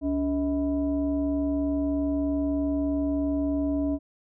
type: tone with frequency modulation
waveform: sine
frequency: 285.6 Hz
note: D4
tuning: 48 cents flat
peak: -23 dBFS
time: 0.01-3.99 s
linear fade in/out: 50 ms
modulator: 352 Hz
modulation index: 0.66
effects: none